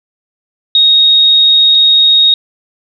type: tone pair in turn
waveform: sine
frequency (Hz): 3746 / 3746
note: A#7 / A#7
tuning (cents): +8 / +8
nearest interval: unison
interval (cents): 0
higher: neither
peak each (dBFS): -4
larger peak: neither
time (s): 0.75-1.75 / 1.75-2.34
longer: first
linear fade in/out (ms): 2
effects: none